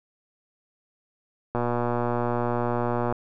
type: click train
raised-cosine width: 1 ms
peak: -12 dBFS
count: 190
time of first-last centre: 1.55-3.125 s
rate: 120 Hz
effects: none